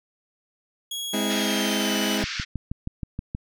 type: tone with pitch glide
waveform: sawtooth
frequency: 3322 to 2977 Hz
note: G#7 to F#7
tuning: 0 to +10 cents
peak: -26 dBFS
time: 0.91-2.18 s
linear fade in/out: 5 ms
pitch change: -190 cents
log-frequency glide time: 1.32-2 s
type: chord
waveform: sawtooth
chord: Ab augmented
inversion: none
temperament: just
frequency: 207.7 / 259.6 / 324.5 Hz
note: Ab3 / C4 / E4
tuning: 0 / -13 / -27 cents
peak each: -22 / -26 / -26 dBFS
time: 1.13-2.24 s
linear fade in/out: 10 ms
type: band-pass noise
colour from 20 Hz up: pink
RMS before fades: -32 dBFS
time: 1.29-2.45 s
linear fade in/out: 20 ms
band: 1400 to 6000 Hz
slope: 48 dB/octave
type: click train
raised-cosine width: 5 ms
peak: -17 dBFS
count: 8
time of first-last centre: 2.24-3.349 s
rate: 6.31 Hz
effects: none